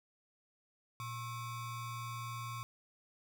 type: ring-modulated tone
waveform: square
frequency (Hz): 600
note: D5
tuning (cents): +37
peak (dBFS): -38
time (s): 1-2.63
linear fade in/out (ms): 0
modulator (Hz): 482
effects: none